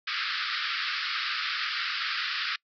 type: band-pass noise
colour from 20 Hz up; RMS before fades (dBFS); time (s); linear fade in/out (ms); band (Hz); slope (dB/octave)
pink; -31; 0.07-2.56; 5; 1200 to 5100; 96
effects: noise-tail reverb RT60 0.1 s tail -25 dB re dry